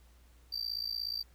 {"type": "tone with amplitude modulation", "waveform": "triangle", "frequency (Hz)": 4674, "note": "D8", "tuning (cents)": -9, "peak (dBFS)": -29, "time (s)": [0.52, 1.23], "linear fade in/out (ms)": 10, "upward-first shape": "sine", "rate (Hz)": 56.8, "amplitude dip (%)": 95, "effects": ["added 60 Hz sine -58 dBFS peak until 1.34 s", "pink hiss -67 dBFS RMS until 1.34 s"]}